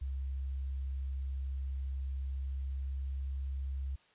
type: tone with pitch glide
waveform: sine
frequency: 67 to 67.47 Hz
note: C2 to C#2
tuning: +42 to -46 cents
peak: -34 dBFS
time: 0.01-3.96 s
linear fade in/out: 10 ms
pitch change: +12 cents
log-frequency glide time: 2.19-3.31 s
effects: white hiss -66 dBFS RMS until 4.14 s + resampled to 8000 Hz